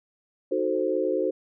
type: chord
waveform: sine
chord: D# diminished seventh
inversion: none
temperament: equal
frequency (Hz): 311.1 / 370 / 440 / 523.3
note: D#4 / F#4 / A4 / C5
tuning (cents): 0 / 0 / 0 / 0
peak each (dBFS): -30 / -27 / -29 / -27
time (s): 0.51-1.31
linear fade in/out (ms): 10
effects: none